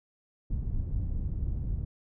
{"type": "low-pass noise", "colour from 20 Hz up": "pink", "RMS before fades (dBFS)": -31, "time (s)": [0.5, 1.85], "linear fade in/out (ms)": 5, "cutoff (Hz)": 110, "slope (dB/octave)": 12, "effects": []}